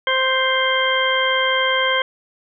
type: harmonic tone with a mistuned harmonic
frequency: 523.3 Hz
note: C5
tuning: in tune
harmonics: 1 / 2 / 3 / 4 / 6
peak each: -22 / -22 / -22 / -22 / -22 dBFS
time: 0.07-2.02 s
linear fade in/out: 2 ms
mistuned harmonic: 6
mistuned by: +18 cents
effects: none